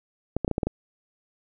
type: clicks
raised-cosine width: 2 ms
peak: -11 dBFS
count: 7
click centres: 0.366 / 0.447 / 0.479 / 0.513 / 0.581 / 0.632 / 0.67 s
effects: none